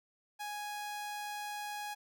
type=tone; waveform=sawtooth; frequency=830.6 Hz; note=G#5; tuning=in tune; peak=-35 dBFS; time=0.39-1.95 s; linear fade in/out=20 ms; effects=none